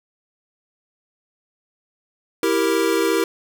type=chord; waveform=square; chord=E diminished; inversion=none; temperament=equal; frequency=329.6 / 392 / 466.2 Hz; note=E4 / G4 / Bb4; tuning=0 / 0 / 0 cents; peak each=-22 dBFS; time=2.43-3.24 s; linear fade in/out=2 ms; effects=none